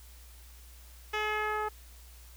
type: tone with low-pass filter sweep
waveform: 10% pulse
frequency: 426 Hz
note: G#4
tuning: 44 cents sharp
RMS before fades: -32 dBFS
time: 1.13-1.69 s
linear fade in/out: 10 ms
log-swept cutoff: 3800 to 1100 Hz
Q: 1.3
effects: added 60 Hz sine -50 dBFS peak until 2.36 s + white hiss -57 dBFS RMS until 2.36 s